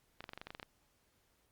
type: clicks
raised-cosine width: 0.3 ms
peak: -29 dBFS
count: 11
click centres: 0.206 / 0.241 / 0.292 / 0.334 / 0.376 / 0.415 / 0.47 / 0.505 / 0.549 / 0.598 / 0.629 s
effects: pink hiss -74 dBFS RMS until 1.51 s + Opus 48 kbps